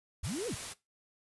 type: noise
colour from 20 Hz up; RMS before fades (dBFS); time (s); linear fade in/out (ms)
white; -41; 0.23-0.74; 20
type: linear two-way sweep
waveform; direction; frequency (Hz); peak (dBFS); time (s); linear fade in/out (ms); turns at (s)
sine; up then down; 55 to 510 to 55; -34; 0.23-0.55; 5; 0.47
effects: noise-tail reverb RT60 0.2 s tail -18 dB re dry + resampled to 24000 Hz